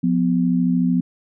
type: tone pair together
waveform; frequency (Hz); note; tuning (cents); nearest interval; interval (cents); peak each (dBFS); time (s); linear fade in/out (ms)
sine; 177.3 / 250.7; F3 / B3; +26 / +26; tritone; 600; -18; 0.03-1.01; 10
effects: none